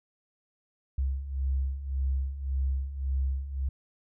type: beating tone pair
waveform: sine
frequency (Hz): 65.8 / 67.6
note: C2 / C#2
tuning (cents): +10 / -43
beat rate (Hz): 1.8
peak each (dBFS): -33 / -28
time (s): 0.98-3.69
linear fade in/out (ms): 5
effects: none